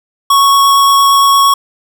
square tone with vibrato, 1108.7 Hz, C#6, in tune, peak -6 dBFS, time 0.3-1.54 s, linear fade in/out 5 ms, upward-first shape triangle, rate 8.7 Hz, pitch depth 9 cents each way, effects none

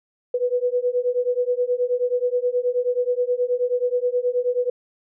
sine beating tone pair, 488.7 / 498.1 Hz, B4 / B4, -18 / +15 cents, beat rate 9.4 Hz, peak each -22 dBFS, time 0.34-4.7 s, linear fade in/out 5 ms, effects none

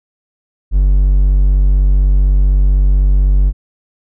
triangle tone, 47.94 Hz, G1, 38 cents flat, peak -5 dBFS, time 0.71-3.53 s, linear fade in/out 50 ms, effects none

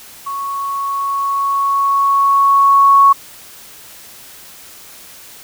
sine tone with level ramp, 1108.7 Hz, C#6, in tune, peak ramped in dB -20 to -4 dBFS, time 0.26-3.13 s, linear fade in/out 10 ms, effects white hiss -38 dBFS RMS until 5.43 s

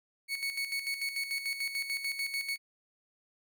30% pulse tone with tremolo, 2217 Hz, C#7, in tune, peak -28 dBFS, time 0.28-2.58 s, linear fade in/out 50 ms, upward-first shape square, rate 6.8 Hz, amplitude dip 60%, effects none

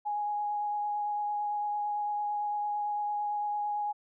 sine tone with vibrato, 830.6 Hz, G#5, in tune, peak -29 dBFS, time 0.05-3.93 s, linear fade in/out 20 ms, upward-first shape triangle, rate 8.9 Hz, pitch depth 13 cents each way, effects none

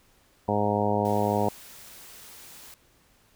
harmonic tone, 103.6 Hz, G#2, 4 cents flat, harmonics 1 / 2 / 3 / 4 / 5 / 6 / 7 / 8 / 9, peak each -31 / -29 / -34 / -30 / -30 / -32 / -30 / -33 / -31 dBFS, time 0.48-1.49 s, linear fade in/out 5 ms
white noise, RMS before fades -47 dBFS, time 1.05-2.74 s, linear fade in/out 0 ms
effects pink hiss -62 dBFS RMS until 3.35 s

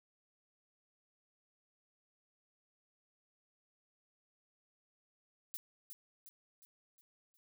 violet noise with echo, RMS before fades -43 dBFS, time 5.54-5.57 s, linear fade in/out 0 ms, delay 360 ms, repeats 5, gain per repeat -6 dB, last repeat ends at 7.37 s, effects none

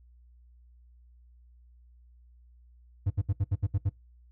triangle tone bursts, 98 Hz, G2, in tune, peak -21 dBFS, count 8, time 3.06-3.895 s, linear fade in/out 10 ms, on 44 ms, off 69 ms, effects noise-tail reverb RT60 0.2 s tail -23 dB re dry + added 60 Hz sine -54 dBFS peak until 4.31 s

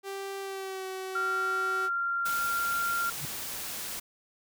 sawtooth tone with pitch glide, 392 to 377.8 Hz, G4 to F#4, 0 to +36 cents, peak -31 dBFS, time 0.03-1.9 s, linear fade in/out 50 ms, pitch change -64 cents, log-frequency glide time 0.4-0.86 s
sine tone, 1385 Hz, F6, 15 cents flat, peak -27 dBFS, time 1.15-3.1 s, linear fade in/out 5 ms
white noise, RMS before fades -37 dBFS, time 2.25-4 s, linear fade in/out 10 ms
sine tone with exponential growth, 143.1 Hz, D3, 45 cents flat, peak -31 dBFS, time 3.15-3.25 s, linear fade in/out 0 ms, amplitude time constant 21 ms
effects none

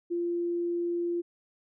sine tone, 345.4 Hz, F4, 19 cents flat, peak -27 dBFS, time 0.1-1.22 s, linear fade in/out 20 ms, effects none

